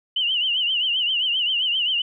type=tone with vibrato; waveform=sine; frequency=2960 Hz; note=F#7; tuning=in tune; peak=-19 dBFS; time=0.16-2.02 s; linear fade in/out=5 ms; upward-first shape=triangle; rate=7.6 Hz; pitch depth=130 cents each way; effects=none